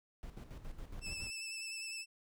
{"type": "noise with tremolo", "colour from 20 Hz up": "brown", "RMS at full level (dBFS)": -45, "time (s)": [0.23, 1.3], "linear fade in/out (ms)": 0, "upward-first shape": "square", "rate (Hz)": 7.2, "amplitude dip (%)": 60}
{"type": "tone with vibrato", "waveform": "20% pulse", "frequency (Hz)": 2637, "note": "E7", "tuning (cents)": 0, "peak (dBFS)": -36, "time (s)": [1.01, 2.06], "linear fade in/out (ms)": 50, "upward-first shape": "triangle", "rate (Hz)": 9.9, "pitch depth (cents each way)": 31}
{"effects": []}